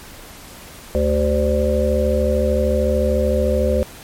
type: harmonic tone with a mistuned harmonic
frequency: 73.42 Hz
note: D2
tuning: in tune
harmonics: 1 / 3 / 5 / 7 / 8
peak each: -19 / -23 / -24 / -19 / -22 dBFS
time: 0.95-3.83 s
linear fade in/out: 0 ms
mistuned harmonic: 5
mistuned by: +69 cents
effects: pink hiss -39 dBFS RMS until 4.03 s + MP3 64 kbps